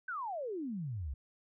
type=exponential sweep; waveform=sine; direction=down; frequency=1573 to 61.74 Hz; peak=-36 dBFS; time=0.08-1.14 s; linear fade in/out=5 ms; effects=none